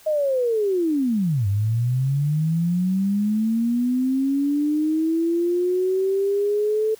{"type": "linear two-way sweep", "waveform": "sine", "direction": "down then up", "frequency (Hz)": [630, 97.1, 439.8], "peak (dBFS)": -18, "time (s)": [0.06, 6.95], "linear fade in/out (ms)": 10, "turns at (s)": 1.47, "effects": ["white hiss -50 dBFS RMS until 6.99 s"]}